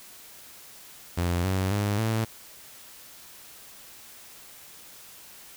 sawtooth tone with pitch steps, 87.31 / 94.66 / 102.64 / 111.28 Hz, F2 / F#2 / G#2 / A2, 0 / +40 / -20 / +20 cents, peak -20 dBFS, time 1.17-2.25 s, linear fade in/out 10 ms, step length 270 ms, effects white hiss -48 dBFS RMS until 5.56 s

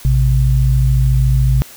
sine tone pair together, 56.21 / 130.1 Hz, A1 / C3, +38 / -9 cents, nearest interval octave + minor third, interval 1453 cents, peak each -12 dBFS, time 0.05-1.62 s, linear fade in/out 0 ms, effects white hiss -38 dBFS RMS until 1.76 s

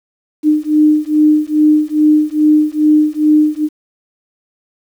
sine beating tone pair, 302.9 / 305.3 Hz, D#4 / D#4, -46 / -33 cents, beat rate 2.4 Hz, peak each -11 dBFS, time 0.43-3.69 s, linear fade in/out 50 ms, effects 7-bit

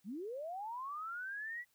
sine linear sweep, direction up, 171.1 to 1975.5 Hz, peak -40 dBFS, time 0.04-1.65 s, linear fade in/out 50 ms, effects white hiss -75 dBFS RMS until 1.74 s

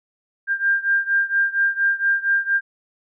sine beating tone pair, 1594 / 1598.3 Hz, G6 / G6, +28 / +33 cents, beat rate 4.3 Hz, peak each -19 / -21 dBFS, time 0.47-2.61 s, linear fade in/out 50 ms, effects none

